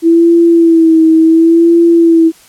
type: tone with vibrato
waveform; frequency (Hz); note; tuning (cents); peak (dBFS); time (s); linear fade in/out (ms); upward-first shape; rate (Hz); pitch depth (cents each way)
sine; 329.6; E4; 0; -3; 0.02-2.32; 50; sine; 0.7; 46
effects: white hiss -42 dBFS RMS until 2.48 s + low-pass 12000 Hz 12 dB/octave